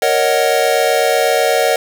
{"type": "chord", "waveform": "square", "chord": "D# minor seventh", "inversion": "second", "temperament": "equal", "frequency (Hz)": [466.2, 554.4, 622.3, 740], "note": ["A#4", "C#5", "D#5", "F#5"], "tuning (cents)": [0, 0, 0, 0], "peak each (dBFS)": -18, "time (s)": [0.02, 1.76], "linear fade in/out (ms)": 2, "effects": []}